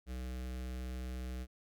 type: tone with notch filter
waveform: square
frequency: 62.9 Hz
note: B1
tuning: 32 cents sharp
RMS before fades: -41 dBFS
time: 0.06-1.47 s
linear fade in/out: 50 ms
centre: 950 Hz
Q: 1.9
effects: none